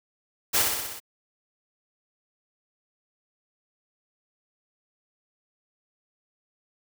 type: noise with echo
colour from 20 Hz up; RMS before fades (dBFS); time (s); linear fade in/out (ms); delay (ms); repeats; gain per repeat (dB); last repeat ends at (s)
white; -22; 0.53-0.63; 20; 62; 6; -3; 1.002
effects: none